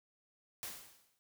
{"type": "noise with exponential decay", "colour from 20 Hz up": "white", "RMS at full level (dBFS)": -41, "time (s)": [0.63, 1.19], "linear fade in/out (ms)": 0, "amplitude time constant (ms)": 120, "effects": []}